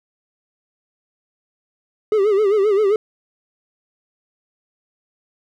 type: tone with vibrato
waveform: triangle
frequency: 410 Hz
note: G#4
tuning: 22 cents flat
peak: -11 dBFS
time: 2.12-2.96 s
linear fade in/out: 2 ms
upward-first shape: sine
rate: 7.6 Hz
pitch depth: 110 cents each way
effects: none